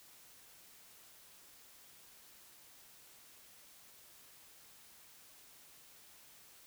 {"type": "silence", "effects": ["white hiss -60 dBFS RMS until 6.66 s"]}